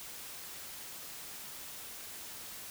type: silence
effects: white hiss -46 dBFS RMS until 2.7 s